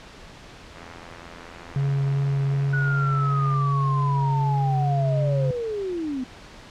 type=click train; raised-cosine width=0.5 ms; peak=-27 dBFS; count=237; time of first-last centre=0.76-3.54 s; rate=84.9 Hz
type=tone with vibrato; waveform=triangle; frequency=138.59 Hz; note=C#3; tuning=in tune; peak=-18 dBFS; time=1.76-5.51 s; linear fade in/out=2 ms; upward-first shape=triangle; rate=2.6 Hz; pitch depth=8 cents each way
type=linear sweep; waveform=sine; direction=down; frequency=1480 to 245.6 Hz; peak=-25 dBFS; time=2.73-6.24 s; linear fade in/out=5 ms
effects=pink hiss -44 dBFS RMS until 6.7 s + low-pass 5000 Hz 12 dB/octave